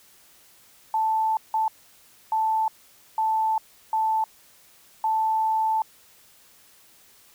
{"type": "tone bursts at uneven times", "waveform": "sine", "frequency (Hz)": 880, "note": "A5", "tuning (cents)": 0, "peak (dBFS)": -20, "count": 6, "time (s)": [[0.94, 1.37], [1.54, 1.68], [2.32, 2.68], [3.18, 3.58], [3.93, 4.24], [5.04, 5.82]], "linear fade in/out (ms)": 2, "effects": ["white hiss -55 dBFS RMS until 7.34 s"]}